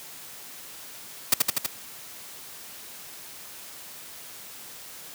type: noise with echo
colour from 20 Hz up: white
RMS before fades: -17 dBFS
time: 1.32-1.34 s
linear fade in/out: 5 ms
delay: 81 ms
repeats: 4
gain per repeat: -2 dB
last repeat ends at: 1.664 s
effects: white hiss -43 dBFS RMS until 5.14 s + high-pass 80 Hz 12 dB/octave